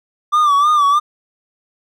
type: tone with vibrato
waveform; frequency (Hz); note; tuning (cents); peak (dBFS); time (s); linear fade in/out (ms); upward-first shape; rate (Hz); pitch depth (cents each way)
triangle; 1174.7; D6; 0; -8; 0.32-1; 20; sine; 3.2; 78
effects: none